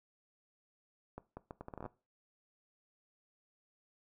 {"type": "accelerating click train", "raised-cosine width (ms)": 1, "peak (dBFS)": -30, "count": 12, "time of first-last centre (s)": [1.18, 1.862], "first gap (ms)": 190, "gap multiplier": 0.73, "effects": ["noise-tail reverb RT60 0.3 s tail -18 dB re dry"]}